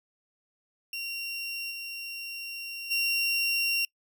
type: tone with level steps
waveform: 30% pulse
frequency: 2754 Hz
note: F7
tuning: 25 cents flat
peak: -30 / -33 / -22 dBFS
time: 0.93-3.85 s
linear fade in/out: 2 ms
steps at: 1.7 / 2.9 s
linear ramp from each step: 20 ms
effects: noise-tail reverb RT60 0.1 s tail -26 dB re dry